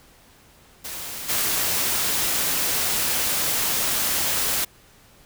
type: noise with level steps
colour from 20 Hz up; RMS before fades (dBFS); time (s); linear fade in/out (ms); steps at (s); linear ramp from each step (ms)
white; -33 / -23; 0.84-4.65; 10; 1.28; 20
effects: pink hiss -53 dBFS RMS until 5.25 s